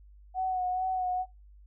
sine tone with vibrato, 740 Hz, F#5, in tune, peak -27 dBFS, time 0.34-1.26 s, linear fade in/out 50 ms, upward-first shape sine, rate 2.3 Hz, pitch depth 29 cents each way, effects noise-tail reverb RT60 0.2 s tail -20 dB re dry + added 50 Hz sine -51 dBFS peak until 1.66 s

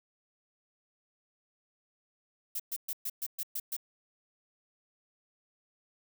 violet noise bursts, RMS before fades -35 dBFS, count 8, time 2.55-3.766 s, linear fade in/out 5 ms, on 47 ms, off 120 ms, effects none

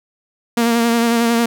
sawtooth tone with vibrato, 233.1 Hz, A#3, in tune, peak -9 dBFS, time 0.57-1.46 s, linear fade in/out 5 ms, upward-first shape sine, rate 11 Hz, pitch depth 27 cents each way, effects none

